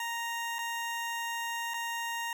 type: tone with dropouts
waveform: 20% pulse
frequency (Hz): 932.3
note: A#5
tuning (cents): 0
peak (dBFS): -28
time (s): 0-2.33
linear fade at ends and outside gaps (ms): 2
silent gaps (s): 0.585-0.589 / 1.737-1.741
effects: none